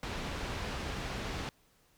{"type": "low-pass noise", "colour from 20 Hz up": "pink", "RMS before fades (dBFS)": -38, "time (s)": [0.03, 1.49], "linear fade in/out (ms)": 0, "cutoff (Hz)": 4400, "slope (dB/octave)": 12, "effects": ["pink hiss -68 dBFS RMS until 1.97 s"]}